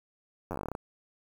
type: slowing click train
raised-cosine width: 1 ms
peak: -21 dBFS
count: 13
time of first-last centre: 0.51-0.751 s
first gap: 10 ms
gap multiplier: 1.12
effects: 8-bit